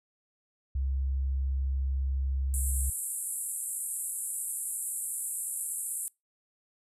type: tone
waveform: sine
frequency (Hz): 67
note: C2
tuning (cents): +42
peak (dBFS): -27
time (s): 0.75-2.9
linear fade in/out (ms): 5
type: band-pass noise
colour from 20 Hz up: pink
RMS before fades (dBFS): -35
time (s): 2.54-6.08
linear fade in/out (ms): 0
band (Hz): 7800 to 12000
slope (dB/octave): 96
effects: noise-tail reverb RT60 0.2 s tail -24 dB re dry